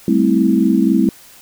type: chord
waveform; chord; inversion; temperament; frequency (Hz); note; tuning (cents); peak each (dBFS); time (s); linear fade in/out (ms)
sine; A minor seventh; third; equal with one note detuned; 196 / 220 / 261.6 / 326; G3 / A3 / C4 / E4; 0 / 0 / 0 / -19; -16; 0.08-1.09; 2
effects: white hiss -43 dBFS RMS until 1.41 s